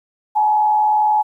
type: tone with frequency modulation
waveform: sine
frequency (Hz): 850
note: G#5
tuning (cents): +40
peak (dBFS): -12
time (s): 0.35-1.23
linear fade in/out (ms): 20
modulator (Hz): 77.7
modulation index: 0.47
effects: 9-bit